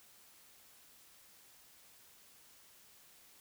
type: silence
effects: white hiss -62 dBFS RMS until 3.4 s